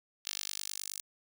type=tone with high-pass filter sweep; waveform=10% pulse; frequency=49.53 Hz; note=G1; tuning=19 cents sharp; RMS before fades=-40 dBFS; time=0.25-1.01 s; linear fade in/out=10 ms; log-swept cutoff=3800 to 7200 Hz; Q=1.2; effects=none